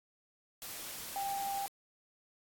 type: tone in noise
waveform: sine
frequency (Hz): 792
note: G5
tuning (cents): +18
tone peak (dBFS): -34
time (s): 1.16-1.66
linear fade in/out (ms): 0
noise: white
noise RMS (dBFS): -44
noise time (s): 0.62-1.68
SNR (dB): +7
effects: AAC 64 kbps